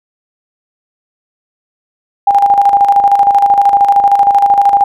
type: tone with tremolo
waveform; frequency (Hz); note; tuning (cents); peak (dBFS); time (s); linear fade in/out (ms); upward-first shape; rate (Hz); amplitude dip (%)
sine; 804; G5; +44; -3; 2.27-4.84; 5; square; 13; 55
effects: none